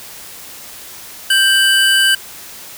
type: tone pair together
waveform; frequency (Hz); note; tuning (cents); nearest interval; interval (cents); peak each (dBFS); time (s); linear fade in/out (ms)
square; 1572.2 / 2980; G6 / F#7; +5 / +12; major seventh; 1107; -13; 1.3-2.15; 5
effects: white hiss -34 dBFS RMS until 2.77 s